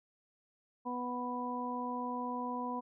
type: harmonic tone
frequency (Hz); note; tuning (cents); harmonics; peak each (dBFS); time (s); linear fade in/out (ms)
246.9; B3; 0; 1 / 2 / 3 / 4; -39 / -44 / -44 / -38; 0.85-2.81; 20
effects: none